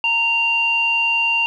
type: tone with low-pass filter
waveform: square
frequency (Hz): 925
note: A#5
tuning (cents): -14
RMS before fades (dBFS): -18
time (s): 0.04-1.46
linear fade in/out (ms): 0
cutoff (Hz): 2800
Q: 8.5
effects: none